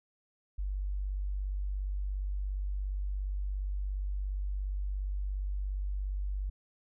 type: tone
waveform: sine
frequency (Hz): 48.59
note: G1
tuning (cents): -15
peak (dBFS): -31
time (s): 0.58-6.5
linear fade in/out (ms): 10
effects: none